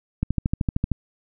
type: click train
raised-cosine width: 5 ms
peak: -9 dBFS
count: 10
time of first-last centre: 0.23-0.917 s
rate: 13.1 Hz
effects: none